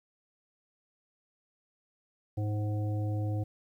harmonic tone with a mistuned harmonic, 104.9 Hz, G#2, 18 cents sharp, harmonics 1 / 3 / 5 / 7, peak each -29 / -39 / -43 / -46 dBFS, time 2.37-3.44 s, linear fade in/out 10 ms, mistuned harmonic 7, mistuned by +18 cents, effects 11-bit

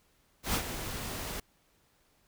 pink noise with ADSR envelope, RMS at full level -28 dBFS, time 0.43-1.4 s, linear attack 110 ms, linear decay 80 ms, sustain -10 dB, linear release 4 ms, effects pink hiss -69 dBFS RMS until 2.27 s

